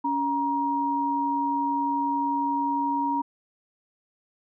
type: tone pair together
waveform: sine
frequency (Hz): 281.1 / 945.5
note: C#4 / A#5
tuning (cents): +24 / +24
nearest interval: octave + major sixth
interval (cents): 2100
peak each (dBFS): -28 / -24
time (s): 0.04-3.22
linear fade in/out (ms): 10
effects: none